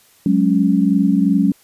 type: chord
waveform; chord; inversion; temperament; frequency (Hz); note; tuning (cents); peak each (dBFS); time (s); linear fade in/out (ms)
sine; F# suspended second; none; equal; 185 / 207.7 / 277.2; F#3 / G#3 / C#4; 0 / 0 / 0; -16; 0.26-1.52; 2
effects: white hiss -52 dBFS RMS until 1.63 s + resampled to 32000 Hz